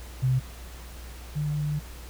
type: tone pair in turn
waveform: sine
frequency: 128.9 / 148.83 Hz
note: C3 / D3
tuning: -26 / +23 cents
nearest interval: major second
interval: 249 cents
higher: second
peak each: -20 / -25 dBFS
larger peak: first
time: 0.22-0.4 / 1.35-1.8 s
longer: second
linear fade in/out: 20 ms
effects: added 60 Hz sine -40 dBFS peak until 2.09 s + pink hiss -47 dBFS RMS until 2.09 s